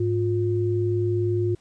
sine tone pair together, 105.4 / 354.1 Hz, G#2 / F4, +26 / +24 cents, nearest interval octave + major sixth, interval 2098 cents, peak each -23 dBFS, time 0-1.55 s, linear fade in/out 5 ms, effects pink hiss -61 dBFS RMS until 1.6 s + resampled to 22050 Hz

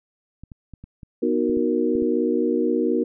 clicks, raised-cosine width 5 ms, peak -27 dBFS, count 9, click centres 0.436 / 0.518 / 0.737 / 0.84 / 1.032 / 1.496 / 1.571 / 1.954 / 2.023 s
sine chord, B major seventh, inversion none, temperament equal, 246.9 / 311.1 / 370 / 466.2 Hz, B3 / D#4 / F#4 / A#4, 0 / 0 / 0 / 0 cents, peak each -24 dBFS, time 1.22-3.04 s, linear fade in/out 10 ms
effects none

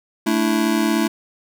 square chord, A suspended fourth, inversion none, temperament just, 220 / 293.3 / 330 Hz, A3 / D4 / E4, 0 / -2 / +2 cents, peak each -21 / -23 / -21 dBFS, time 0.26-1.08 s, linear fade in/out 10 ms, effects none

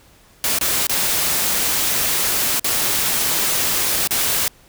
white noise with dropouts, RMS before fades -19 dBFS, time 0.44-4.48 s, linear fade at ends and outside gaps 1 ms, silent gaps 0.587-0.611 / 0.869-0.895 / 2.596-2.644 / 4.074-4.108 s, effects pink hiss -51 dBFS RMS until 4.68 s

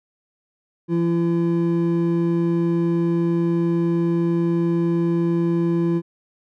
triangle tone pair together, 169.5 / 338.5 Hz, E3 / E4, +49 / +46 cents, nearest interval octave, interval 1197 cents, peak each -18 dBFS, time 0.88-6.02 s, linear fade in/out 50 ms, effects none

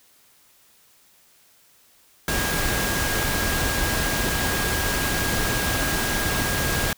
sine tone in noise, 1630 Hz, G#6, 33 cents flat, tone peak -29 dBFS, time 2.28-6.93 s, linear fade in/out 2 ms, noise pink, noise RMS -24 dBFS, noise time 2.28-6.93 s, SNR -8 dB, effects white hiss -57 dBFS RMS until 6.97 s

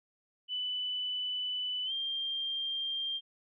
sine tone with pitch glide, 2990 to 3186 Hz, F#7 to G7, +17 to +27 cents, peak -32 dBFS, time 0.48-3.21 s, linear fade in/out 50 ms, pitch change +110 cents, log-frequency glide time 1.85-1.92 s, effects none

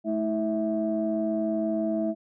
sine tone cluster, 216.7 / 322.9 / 655 Hz, A3 / E4 / E5, -26 / -36 / -11 cents, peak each -28 dBFS, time 0.04-2.15 s, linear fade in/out 50 ms, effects tanh soft clip ceiling -15 dBFS

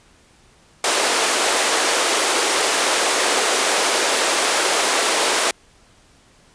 pink high-pass noise, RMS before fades -18 dBFS, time 0.84-5.51 s, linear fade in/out 2 ms, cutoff 380 Hz, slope 24 dB/octave, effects pink hiss -53 dBFS RMS until 6.54 s + resampled to 22050 Hz

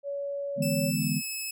sine tone, 564 Hz, C#5, 30 cents sharp, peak -30 dBFS, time 0.03-0.92 s, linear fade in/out 50 ms
sine chord, E dominant seventh, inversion third, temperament equal, 146.83 / 164.81 / 207.7 / 246.9 Hz, D3 / E3 / G#3 / B3, 0 / 0 / 0 / 0 cents, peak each -31 dBFS, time 0.56-1.22 s, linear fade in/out 50 ms
10% pulse tone with pitch glide, 2637 to 2589 Hz, E7 to E7, 0 to -32 cents, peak -24 dBFS, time 0.62-1.51 s, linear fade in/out 5 ms, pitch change -32 cents, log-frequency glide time 0.93-1.14 s
effects none

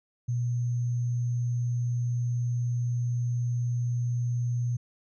sine tone with sample-and-hold, 120.5 Hz, B2, 42 cents flat, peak -25 dBFS, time 0.28-4.77 s, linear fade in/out 10 ms, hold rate 6300 Hz, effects resampled to 24000 Hz

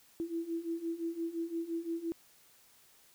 sine beating tone pair, 329.6 / 335.4 Hz, E4 / E4, 0 / +30 cents, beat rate 5.8 Hz, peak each -39 / -36 dBFS, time 0.2-2.12 s, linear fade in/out 0 ms, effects white hiss -63 dBFS RMS until 3.14 s

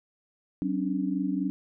sine tone cluster, 188.2 / 269.7 / 293.4 Hz, F#3 / C#4 / D4, +30 / -47 / -2 cents, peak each -30 / -30 / -30 dBFS, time 0.62-1.5 s, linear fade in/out 0 ms, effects none

